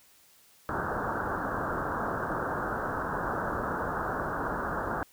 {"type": "low-pass noise", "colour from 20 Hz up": "white", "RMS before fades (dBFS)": -32, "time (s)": [0.69, 5.03], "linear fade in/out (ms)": 0, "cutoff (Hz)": 1600, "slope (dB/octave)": 96, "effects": ["white hiss -60 dBFS RMS until 5.12 s"]}